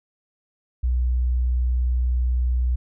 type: tone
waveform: sine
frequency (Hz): 61.74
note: B1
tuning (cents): 0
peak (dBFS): -18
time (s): 0.83-2.76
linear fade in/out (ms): 10
effects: none